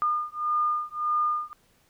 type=beating tone pair; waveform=sine; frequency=1213 / 1214.7 Hz; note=D#6 / D#6; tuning=-44 / -42 cents; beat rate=1.7 Hz; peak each=-27 dBFS; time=0.02-1.53 s; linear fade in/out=0 ms; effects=pink hiss -64 dBFS RMS until 1.89 s